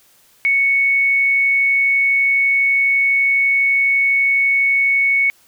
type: tone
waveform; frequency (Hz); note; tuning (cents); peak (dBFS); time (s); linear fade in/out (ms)
sine; 2217; C#7; 0; -12; 0.45-5.3; 0
effects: white hiss -53 dBFS RMS until 5.47 s